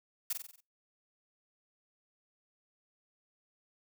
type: noise with echo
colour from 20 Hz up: blue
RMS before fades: -33 dBFS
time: 0.3-0.33 s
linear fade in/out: 5 ms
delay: 46 ms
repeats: 6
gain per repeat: -5 dB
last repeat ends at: 0.606 s
effects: noise-tail reverb RT60 0.3 s tail -26 dB re dry

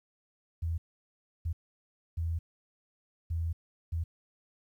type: tone bursts at uneven times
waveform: sine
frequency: 82.8 Hz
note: E2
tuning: 8 cents sharp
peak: -29 dBFS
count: 5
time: 0.62-0.78 / 1.45-1.53 / 2.17-2.39 / 3.3-3.53 / 3.92-4.04 s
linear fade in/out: 10 ms
effects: 11-bit

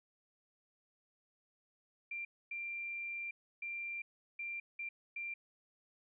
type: tone bursts at uneven times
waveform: sine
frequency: 2372 Hz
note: D7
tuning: 17 cents sharp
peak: -39 dBFS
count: 6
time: 2.11-2.25 / 2.51-3.31 / 3.62-4.02 / 4.39-4.6 / 4.79-4.89 / 5.16-5.34 s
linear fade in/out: 5 ms
effects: none

